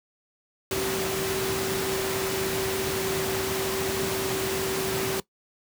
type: tone in noise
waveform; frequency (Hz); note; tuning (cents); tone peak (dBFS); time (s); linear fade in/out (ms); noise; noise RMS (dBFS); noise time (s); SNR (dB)
sine; 383.9; G4; -36; -28; 0.71-5.2; 2; pink; -29; 0.71-5.2; -2
effects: noise-tail reverb RT60 0.1 s tail -19 dB re dry + high-pass 100 Hz 12 dB/octave